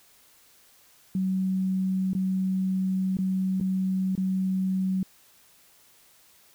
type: tone with dropouts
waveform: sine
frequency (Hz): 188.5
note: F#3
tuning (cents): +32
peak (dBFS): -23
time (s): 1.15-5.03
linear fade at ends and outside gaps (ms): 2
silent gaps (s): 2.133-2.15 / 3.17-3.187 / 3.601-3.61 / 4.153-4.177
effects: white hiss -58 dBFS RMS until 6.54 s